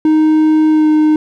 triangle tone with pitch glide, 311.1 to 307.3 Hz, D#4 to D#4, 0 to -21 cents, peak -5 dBFS, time 0.05-1.16 s, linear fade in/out 2 ms, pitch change -21 cents, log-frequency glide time 0.7-0.88 s, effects none

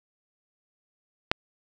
click, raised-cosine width 0.3 ms, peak -4 dBFS, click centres 1.315 s, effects none

